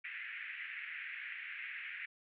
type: band-pass noise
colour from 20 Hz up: pink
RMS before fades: -45 dBFS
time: 0.04-2.06 s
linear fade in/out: 10 ms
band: 1700 to 2500 Hz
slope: 48 dB/octave
effects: none